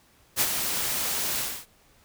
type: noise with ADSR envelope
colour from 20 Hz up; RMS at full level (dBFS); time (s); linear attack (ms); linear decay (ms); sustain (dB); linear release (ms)
white; -21; 0.36-1.66; 48; 51; -7; 280
effects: pink hiss -60 dBFS RMS until 2.04 s